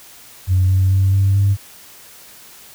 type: tone with pitch steps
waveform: sine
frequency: 92.5 / 94.17 / 95.87 / 97.6 / 99.37 Hz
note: F#2 / F#2 / G2 / G2 / G2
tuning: 0 / +31 / -38 / -7 / +24 cents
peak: -10 dBFS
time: 0.47-1.57 s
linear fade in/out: 50 ms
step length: 220 ms
effects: tanh soft clip ceiling -7 dBFS + white hiss -42 dBFS RMS until 2.74 s